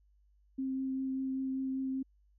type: tone with vibrato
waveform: sine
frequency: 264.7 Hz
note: C4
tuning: 20 cents sharp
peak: -32 dBFS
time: 0.58-2.03 s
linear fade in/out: 10 ms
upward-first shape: triangle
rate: 5.1 Hz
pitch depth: 11 cents each way
effects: added 50 Hz sine -64 dBFS peak until 2.38 s